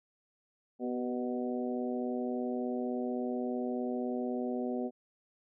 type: harmonic tone with a mistuned harmonic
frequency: 123.47 Hz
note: B2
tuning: in tune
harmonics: 2 / 3 / 4 / 5 / 6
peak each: -34 / -38 / -40 / -42 / -44 dBFS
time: 0.79-4.91 s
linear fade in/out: 50 ms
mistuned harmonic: 3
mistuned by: +37 cents
effects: none